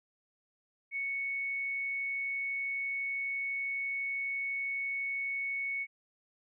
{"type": "tone", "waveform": "sine", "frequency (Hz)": 2217, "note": "C#7", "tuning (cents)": 0, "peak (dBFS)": -32, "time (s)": [0.91, 5.87], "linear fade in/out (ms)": 50, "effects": []}